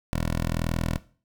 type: tone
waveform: 10% pulse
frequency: 41.07 Hz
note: E1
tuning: 6 cents flat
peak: -17 dBFS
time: 0.13-0.98 s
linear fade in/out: 0 ms
effects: noise-tail reverb RT60 0.4 s tail -17 dB re dry